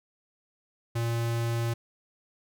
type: tone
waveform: square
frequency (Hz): 116.54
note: A#2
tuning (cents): 0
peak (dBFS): -27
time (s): 0.95-1.74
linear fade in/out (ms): 10
effects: none